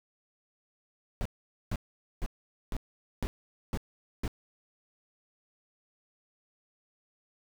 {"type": "noise bursts", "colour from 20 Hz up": "brown", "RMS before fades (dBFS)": -31, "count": 7, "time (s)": [1.21, 4.278], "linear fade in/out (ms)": 0, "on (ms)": 44, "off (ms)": 460, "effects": []}